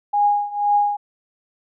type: tone with tremolo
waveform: sine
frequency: 822 Hz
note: G#5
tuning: 18 cents flat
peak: -12 dBFS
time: 0.13-0.97 s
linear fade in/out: 10 ms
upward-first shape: triangle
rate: 2 Hz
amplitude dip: 90%
effects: none